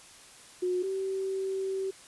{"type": "tone pair in turn", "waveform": "sine", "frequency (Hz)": [362.7, 384.3], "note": ["F#4", "G4"], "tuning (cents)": [-34, -34], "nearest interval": "minor second", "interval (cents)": 100, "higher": "second", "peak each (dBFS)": [-26, -29], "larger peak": "first", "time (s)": [[0.62, 0.83], [0.83, 1.91]], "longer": "second", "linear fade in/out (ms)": 10, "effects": ["white hiss -52 dBFS RMS until 2.07 s", "resampled to 24000 Hz"]}